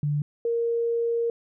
sine tone pair in turn, 146.83 / 466.2 Hz, D3 / A#4, 0 / 0 cents, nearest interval octave + minor sixth, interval 2000 cents, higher second, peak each -22 dBFS, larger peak neither, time 0.03-0.22 / 0.45-1.3 s, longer second, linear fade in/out 2 ms, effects none

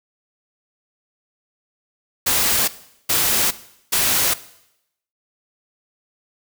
white noise bursts, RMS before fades -18 dBFS, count 3, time 2.26-4.34 s, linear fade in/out 10 ms, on 420 ms, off 410 ms, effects noise-tail reverb RT60 0.8 s tail -17 dB re dry

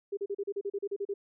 sine tone bursts, 401 Hz, G4, 39 cents sharp, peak -30 dBFS, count 12, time 0.12-1.14 s, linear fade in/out 10 ms, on 52 ms, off 36 ms, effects none

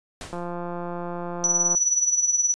pink noise with exponential decay, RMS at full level -33 dBFS, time 0.21-0.55 s, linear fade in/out 2 ms, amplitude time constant 73 ms
click train, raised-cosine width 1 ms, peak -19 dBFS, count 248, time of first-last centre 0.33-1.75 s, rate 174 Hz
sine tone with tremolo, 5920 Hz, F#8, in tune, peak -16 dBFS, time 1.44-2.54 s, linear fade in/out 0 ms, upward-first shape sine, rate 19 Hz, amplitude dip 65%
effects resampled to 22050 Hz

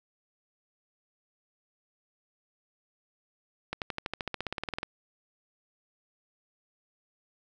accelerating click train, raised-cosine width 0.3 ms, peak -16 dBFS, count 18, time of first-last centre 3.73-4.831 s, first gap 88 ms, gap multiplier 0.96, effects none

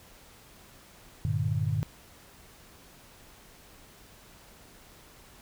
sine chord, G minor, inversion none, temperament equal with one note detuned, 98 / 116.54 / 149.66 Hz, G2 / Bb2 / D3, 0 / 0 / +33 cents, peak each -30 dBFS, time 1.25-1.83 s, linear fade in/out 0 ms, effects pink hiss -54 dBFS RMS until 5.41 s

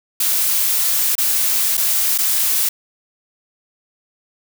blue noise with dropouts, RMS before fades -17 dBFS, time 0.2-2.69 s, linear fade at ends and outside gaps 5 ms, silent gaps 1.153-1.18 / 1.771-1.776 / 2.178-2.185 s, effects none

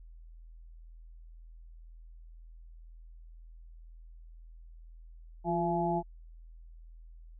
harmonic tone with a mistuned harmonic, 169.9 Hz, F3, 47 cents flat, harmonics 1 / 2 / 4 / 5, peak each -33 / -33 / -33 / -33 dBFS, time 5.44-6.03 s, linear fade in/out 50 ms, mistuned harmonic 2, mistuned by +49 cents, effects added 41 Hz sine -48 dBFS peak until 7.39 s

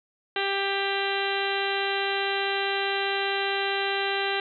harmonic tone, 394.7 Hz, G4, 12 cents sharp, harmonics 1 / 2 / 3 / 4 / 5 / 6 / 7 / 8 / 9 / 10, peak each -30 / -31 / -37 / -32 / -34 / -37 / -34 / -35 / -41 / -36 dBFS, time 0.36-4.4 s, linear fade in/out 2 ms, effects none

